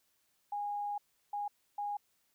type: tone bursts at uneven times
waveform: sine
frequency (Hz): 821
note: G#5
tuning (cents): -20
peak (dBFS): -34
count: 3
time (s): 0.52-0.98 / 1.33-1.48 / 1.78-1.97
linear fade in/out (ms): 5
effects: white hiss -75 dBFS RMS until 2.34 s